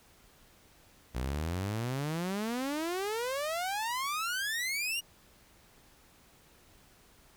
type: exponential sweep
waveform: sawtooth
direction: up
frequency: 59 to 2903 Hz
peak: -28 dBFS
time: 1.14-5.01 s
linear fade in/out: 20 ms
effects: pink hiss -61 dBFS RMS until 7.36 s